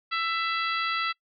harmonic tone, 665 Hz, E5, 15 cents sharp, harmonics 2 / 3 / 4 / 5 / 6 / 7, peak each -28 / -32 / -34 / -36 / -38 / -39 dBFS, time 0.11-1.13 s, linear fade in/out 20 ms, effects noise-tail reverb RT60 0.1 s tail -24 dB re dry

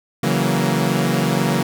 sawtooth chord, F# dominant seventh, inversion second, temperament equal with one note detuned, 138.59 / 164.81 / 186.71 / 233.1 Hz, C#3 / E3 / F#3 / A#3, 0 / 0 / +16 / 0 cents, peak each -18 dBFS, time 0.23-1.63 s, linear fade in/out 5 ms, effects none

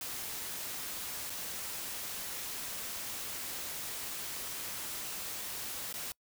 white noise with dropouts, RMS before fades -40 dBFS, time 0.01-6.12 s, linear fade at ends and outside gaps 1 ms, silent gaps 1.297-1.302 / 5.927-5.94 s, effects noise-tail reverb RT60 0.1 s tail -26 dB re dry

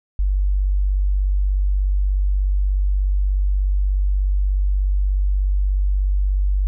sine tone, 48.33 Hz, G1, 24 cents flat, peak -15 dBFS, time 0.19-6.67 s, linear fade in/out 0 ms, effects none

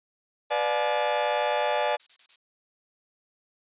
40% pulse chord, B diminished seventh, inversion none, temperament just, 493.9 / 592.7 / 711.2 / 853.4 Hz, B4 / D5 / F5 / Ab5, 0 / +16 / +31 / +47 cents, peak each -31 / -26 / -31 / -27 dBFS, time 0.5-1.97 s, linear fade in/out 20 ms
violet noise bursts, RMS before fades -40 dBFS, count 11, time 1.31-2.359 s, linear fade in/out 2 ms, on 69 ms, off 29 ms
effects resampled to 8000 Hz

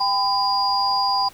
sine tone cluster, 793 / 1008 / 4841 Hz, G5 / B5 / D#8, +20 / +35 / -48 cents, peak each -22 dBFS, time 0-1.29 s, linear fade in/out 10 ms, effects pink hiss -47 dBFS RMS until 1.33 s

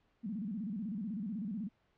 sine tone with vibrato, 207.7 Hz, G#3, in tune, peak -36 dBFS, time 0.23-1.69 s, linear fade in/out 20 ms, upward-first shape square, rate 16 Hz, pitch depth 170 cents each way, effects pink hiss -74 dBFS RMS until 1.97 s + low-pass 3000 Hz 12 dB/octave

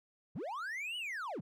triangle linear two-way sweep, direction up then down, 98 to 3000 to 98 Hz, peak -36 dBFS, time 0.35-1.41 s, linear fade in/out 10 ms, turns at 0.97 s, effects none

